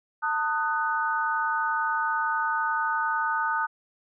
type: chord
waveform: sine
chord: D# diminished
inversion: second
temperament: just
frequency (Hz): 896 / 1244.5 / 1493.4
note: A5 / D#6 / F#6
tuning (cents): +31 / 0 / +16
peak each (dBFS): -28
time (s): 0.22-3.67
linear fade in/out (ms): 20
effects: none